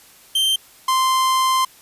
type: tone pair in turn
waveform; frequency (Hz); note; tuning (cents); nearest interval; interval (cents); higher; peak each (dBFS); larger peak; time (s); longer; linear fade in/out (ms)
45% pulse; 3136 / 1042.9; G7 / C6; 0 / -6; octave + perfect fifth; 1906; first; -15; neither; 0.35-0.56 / 0.88-1.65; second; 5
effects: white hiss -48 dBFS RMS until 1.81 s + resampled to 32000 Hz